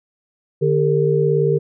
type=tone cluster; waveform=sine; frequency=149.8 / 397.9 / 455.9 Hz; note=D3 / G4 / A#4; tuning=+35 / +26 / -39 cents; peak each=-18 dBFS; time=0.61-1.59 s; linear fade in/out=20 ms; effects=none